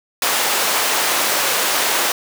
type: high-pass noise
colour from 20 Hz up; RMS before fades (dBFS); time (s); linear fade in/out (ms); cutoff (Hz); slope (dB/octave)
pink; -18; 0.22-2.12; 2; 600; 12
effects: none